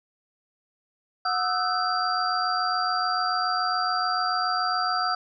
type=tone cluster; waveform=sine; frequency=731 / 1232 / 1319 / 1507 / 4732 Hz; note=F#5 / D#6 / E6 / F#6 / D8; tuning=-21 / -17 / +1 / +31 / +12 cents; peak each=-28 / -34 / -26 / -33 / -30 dBFS; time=1.25-5.15 s; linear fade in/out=5 ms; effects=none